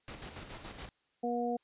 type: noise with tremolo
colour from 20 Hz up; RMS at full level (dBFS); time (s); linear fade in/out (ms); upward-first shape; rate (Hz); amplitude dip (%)
pink; -44; 0.08-0.89; 0; square; 7.1; 50
type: harmonic tone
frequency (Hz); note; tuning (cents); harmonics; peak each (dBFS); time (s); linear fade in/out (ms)
240; B3; -49; 1 / 2 / 3; -35 / -35 / -35; 1.23-1.57; 10
effects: white hiss -75 dBFS RMS until 1.63 s + resampled to 8000 Hz